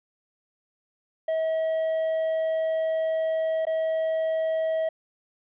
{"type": "tone with dropouts", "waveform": "triangle", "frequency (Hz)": 642, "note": "E5", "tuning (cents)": -46, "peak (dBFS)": -21, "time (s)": [1.28, 4.89], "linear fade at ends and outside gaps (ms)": 5, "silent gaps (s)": [3.653, 3.668], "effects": ["resampled to 8000 Hz", "10-bit"]}